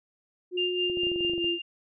sine tone with pitch glide, 360 to 343.3 Hz, F#4 to F4, -47 to -30 cents, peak -28 dBFS, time 0.51-1.59 s, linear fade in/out 50 ms, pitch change -83 cents, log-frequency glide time 0.8-1.42 s
sine tone with tremolo, 2800 Hz, F7, 4 cents sharp, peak -25 dBFS, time 0.57-1.62 s, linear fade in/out 10 ms, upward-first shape sine, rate 4.7 Hz, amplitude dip 65%
clicks, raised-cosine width 2 ms, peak -28 dBFS, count 12, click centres 0.899 / 0.972 / 1.034 / 1.069 / 1.117 / 1.16 / 1.207 / 1.249 / 1.297 / 1.335 / 1.38 / 1.444 s
effects none

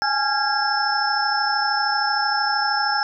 sine tone cluster, 815 / 848 / 1382 / 1635 / 5290 Hz, G#5 / G#5 / F6 / G#6 / E8, -33 / +36 / -19 / -28 / +5 cents, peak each -25 dBFS, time 0.02-3.03 s, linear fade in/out 0 ms, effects none

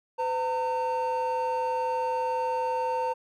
triangle tone pair together, 507 / 911 Hz, B4 / A#5, +45 / -40 cents, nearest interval minor seventh, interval 1015 cents, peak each -27 / -25 dBFS, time 0.18-3.14 s, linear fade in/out 20 ms, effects tanh soft clip ceiling -17 dBFS

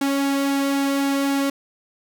sawtooth tone with flanger, 277.2 Hz, C#4, in tune, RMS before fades -21 dBFS, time 0.01-1.5 s, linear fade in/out 5 ms, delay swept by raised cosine 1.6 to 2.47 ms, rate 3.8 Hz, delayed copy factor -0.5, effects none

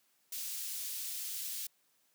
white high-pass noise, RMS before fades -40 dBFS, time 0.32-1.67 s, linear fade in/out 5 ms, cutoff 3500 Hz, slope 12 dB/octave, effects white hiss -73 dBFS RMS until 2.14 s + high-pass 150 Hz 12 dB/octave

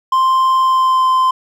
triangle tone with pitch glide, 1046.5 to 1036.3 Hz, C6 to C6, 0 to -17 cents, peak -8 dBFS, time 0.12-1.31 s, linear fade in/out 5 ms, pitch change -17 cents, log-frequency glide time 0.58-1.07 s, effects none

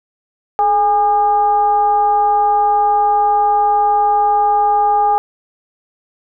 sine tone with frequency modulation, 820 Hz, G#5, 22 cents flat, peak -10 dBFS, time 0.59-5.18 s, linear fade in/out 0 ms, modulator 393 Hz, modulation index 0.48, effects none

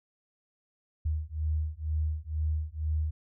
sine beating tone pair, 76.5 / 78.6 Hz, D#2 / D#2, -29 / +18 cents, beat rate 2.1 Hz, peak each -31 dBFS, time 1.05-3.11 s, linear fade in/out 10 ms, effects none

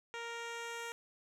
10% pulse tone with low-pass filter sweep, 466.2 Hz, A#4, in tune, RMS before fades -43 dBFS, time 0.14-0.92 s, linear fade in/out 0 ms, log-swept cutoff 5000 to 11000 Hz, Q 0.8, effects none

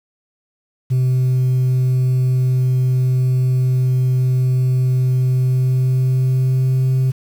sine tone with pitch glide, 128.2 to 130.52 Hz, C3 to C3, -35 to -4 cents, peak -10 dBFS, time 0.9-7.12 s, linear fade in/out 20 ms, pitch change +31 cents, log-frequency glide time 5.19-6.9 s, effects tanh soft clip ceiling -12 dBFS + 7-bit

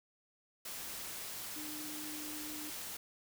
sine tone in noise, 303 Hz, D#4, 46 cents flat, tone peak -46 dBFS, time 1.56-2.7 s, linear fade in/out 5 ms, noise white, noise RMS -44 dBFS, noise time 0.65-2.97 s, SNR -5 dB, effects none

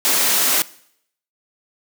white high-pass noise, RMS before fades -17 dBFS, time 0.05-0.62 s, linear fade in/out 0 ms, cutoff 190 Hz, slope 24 dB/octave, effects noise-tail reverb RT60 0.7 s tail -20 dB re dry

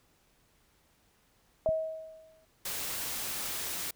sine tone with exponential decay, 638 Hz, D#5, 43 cents sharp, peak -23 dBFS, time 1.66-2.45 s, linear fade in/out 1 ms, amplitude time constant 170 ms
click, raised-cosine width 5 ms, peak -26 dBFS, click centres 1.69 s
white noise, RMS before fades -36 dBFS, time 2.65-3.91 s, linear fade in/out 5 ms
effects pink hiss -68 dBFS RMS until 3.95 s

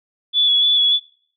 sine tone with vibrato, 3416 Hz, G#7, 48 cents sharp, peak -12 dBFS, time 0.33-1 s, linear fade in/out 50 ms, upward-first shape square, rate 3.4 Hz, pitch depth 19 cents each way, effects noise-tail reverb RT60 0.6 s tail -24 dB re dry

